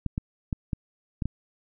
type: clicks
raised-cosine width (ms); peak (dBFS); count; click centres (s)
5; -15; 6; 0.063 / 0.179 / 0.528 / 0.732 / 1.222 / 1.256
effects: none